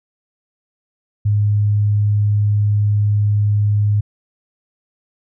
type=tone; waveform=sine; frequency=103.83 Hz; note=G#2; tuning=in tune; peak=-12 dBFS; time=1.25-4.01 s; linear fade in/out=10 ms; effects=none